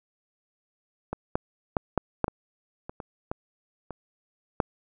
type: clicks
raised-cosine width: 1 ms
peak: -16 / -10 / -9 / -8 / -8 / -15 / -22 / -22 / -16 / -22 / -7 dBFS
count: 11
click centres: 1.13 / 1.355 / 1.768 / 1.977 / 2.243 / 2.281 / 2.895 / 3.002 / 3.315 / 3.907 / 4.602 s
effects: none